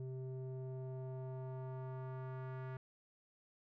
square tone with low-pass filter sweep, 130 Hz, C3, 11 cents flat, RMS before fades -45 dBFS, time 0-2.77 s, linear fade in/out 2 ms, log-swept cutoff 370 to 1600 Hz, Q 1.5, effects none

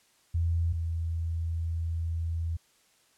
sine tone pair in turn, 83.9 / 82.74 Hz, E2 / E2, +31 / +7 cents, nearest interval unison, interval 24 cents, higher first, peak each -24 / -28 dBFS, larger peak first, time 0.34-0.73 / 0.73-2.57 s, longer second, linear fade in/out 10 ms, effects white hiss -65 dBFS RMS until 3.17 s + low-pass 10000 Hz 12 dB/octave

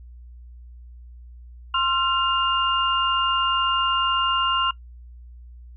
sine tone cluster, 1054 / 1370 / 2812 Hz, C6 / F6 / F7, +12 / -34 / +11 cents, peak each -23 dBFS, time 1.74-4.71 s, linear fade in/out 5 ms, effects noise-tail reverb RT60 0.1 s tail -21 dB re dry + added 60 Hz sine -40 dBFS peak until 5.76 s

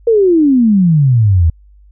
sine exponential sweep, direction down, 475.3 to 77.78 Hz, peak -6 dBFS, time 0.07-1.5 s, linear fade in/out 5 ms, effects added 50 Hz sine -40 dBFS peak until 1.91 s

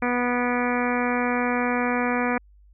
harmonic tone with a mistuned harmonic, 245.1 Hz, B3, 13 cents flat, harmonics 1 / 2 / 3 / 4 / 5 / 6 / 7 / 8 / 9 / 10, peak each -25 / -28 / -30 / -31 / -32 / -33 / -33 / -34 / -35 / -35 dBFS, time 0.02-2.38 s, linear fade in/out 5 ms, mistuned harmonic 10, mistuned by -61 cents, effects added 50 Hz sine -50 dBFS peak until 2.73 s

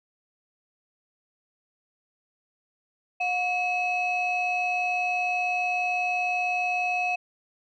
sine tone pair together, 722 / 2573 Hz, F#5 / E7, -43 / -43 cents, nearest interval octave + minor seventh, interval 2200 cents, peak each -25 dBFS, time 3.2-7.16 s, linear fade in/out 10 ms, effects tanh soft clip ceiling -19 dBFS

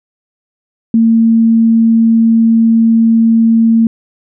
sine tone, 227 Hz, A#3, 46 cents flat, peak -5 dBFS, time 0.94-3.87 s, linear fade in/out 2 ms, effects none

